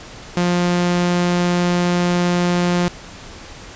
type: tone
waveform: sawtooth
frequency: 176.3 Hz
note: F3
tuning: 17 cents sharp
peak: -11 dBFS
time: 0.37-2.88 s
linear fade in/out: 0 ms
effects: pink hiss -37 dBFS RMS until 3.75 s + resampled to 16000 Hz